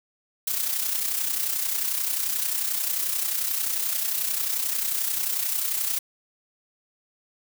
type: noise with amplitude modulation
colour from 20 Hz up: blue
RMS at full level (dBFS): -24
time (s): 0.47-5.99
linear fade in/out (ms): 5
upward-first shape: sine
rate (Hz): 31.3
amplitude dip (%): 55
effects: none